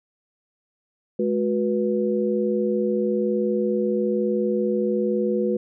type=tone cluster; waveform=sine; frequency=211.6 / 366.2 / 487.3 Hz; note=G#3 / F#4 / B4; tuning=+33 / -18 / -23 cents; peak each=-24 dBFS; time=1.19-5.57 s; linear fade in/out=5 ms; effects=none